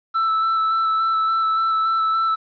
triangle tone with vibrato, 1322 Hz, E6, 5 cents sharp, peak -15 dBFS, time 0.14-2.36 s, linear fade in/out 20 ms, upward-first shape square, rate 3.5 Hz, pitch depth 11 cents each way, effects resampled to 11025 Hz + 9-bit

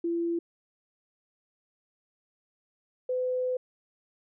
sine tone pair in turn, 338.8 / 506 Hz, E4 / B4, +48 / +42 cents, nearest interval perfect fifth, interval 694 cents, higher second, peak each -26 dBFS, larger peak neither, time 0.04-0.39 / 3.09-3.57 s, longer second, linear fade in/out 5 ms, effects none

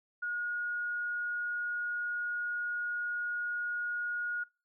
sine tone, 1441 Hz, F#6, 46 cents flat, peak -32 dBFS, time 0.22-4.44 s, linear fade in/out 10 ms, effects noise-tail reverb RT60 0.3 s tail -23 dB re dry

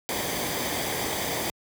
pink noise with comb filter, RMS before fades -29 dBFS, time 0.09-1.5 s, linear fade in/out 0 ms, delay 0.73 ms, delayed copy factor -0.55, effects high-pass 80 Hz 12 dB/octave

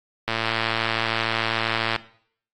click train, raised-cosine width 0.3 ms, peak -7 dBFS, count 191, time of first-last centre 0.28-1.961 s, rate 113 Hz, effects noise-tail reverb RT60 0.6 s tail -17 dB re dry + AAC 32 kbps

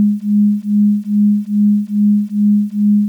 sine beating tone pair, 205.8 / 208.2 Hz, G#3 / G#3, -16 / +5 cents, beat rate 2.4 Hz, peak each -13 dBFS, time 0-3.08 s, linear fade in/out 0 ms, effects 8-bit

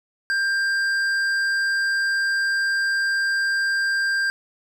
sine tone with hard clipping, 1589 Hz, G6, 23 cents sharp, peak -21 dBFS, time 0.3-4.3 s, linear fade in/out 0 ms, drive 8 dB, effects none

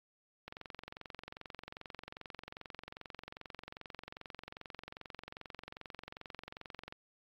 click train, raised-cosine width 0.3 ms, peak -29 dBFS, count 146, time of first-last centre 0.48-6.924 s, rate 22.5 Hz, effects AAC 32 kbps

